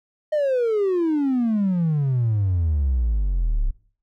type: exponential sweep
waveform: triangle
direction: down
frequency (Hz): 622 to 32.66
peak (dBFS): -15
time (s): 0.32-3.71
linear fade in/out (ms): 10
effects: noise-tail reverb RT60 0.5 s tail -22 dB re dry + tanh soft clip ceiling -13 dBFS